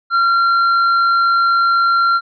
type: tone with tanh clipping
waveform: sine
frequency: 1374 Hz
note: F6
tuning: 29 cents flat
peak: -12 dBFS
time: 0.1-2.21 s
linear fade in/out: 50 ms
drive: 7 dB
effects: resampled to 11025 Hz